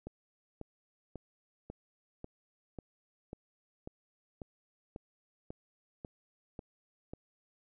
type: click train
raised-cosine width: 2 ms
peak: -29 dBFS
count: 14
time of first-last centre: 0.07-7.135 s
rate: 1.84 Hz
effects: none